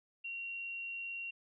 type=tone; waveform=sine; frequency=2749 Hz; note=F7; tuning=28 cents flat; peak=-39 dBFS; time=0.24-1.31 s; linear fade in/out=10 ms; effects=none